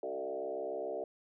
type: tone with frequency modulation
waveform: sine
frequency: 522 Hz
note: C5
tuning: 4 cents flat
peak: -35 dBFS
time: 0.03-1.04 s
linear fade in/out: 2 ms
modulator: 66.8 Hz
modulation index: 2.5
effects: none